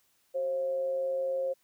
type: tone with amplitude modulation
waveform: sine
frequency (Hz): 533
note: C5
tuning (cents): +32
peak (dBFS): -26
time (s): 0.34-1.54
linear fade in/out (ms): 20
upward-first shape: sine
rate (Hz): 154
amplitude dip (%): 40
effects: white hiss -70 dBFS RMS until 1.63 s